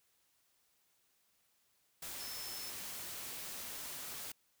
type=tone in noise; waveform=sine; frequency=5274 Hz; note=E8; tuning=in tune; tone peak=-47 dBFS; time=2.2-2.7 s; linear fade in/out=5 ms; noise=white; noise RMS=-45 dBFS; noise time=2.02-4.32 s; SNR=-5 dB; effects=white hiss -75 dBFS RMS until 4.6 s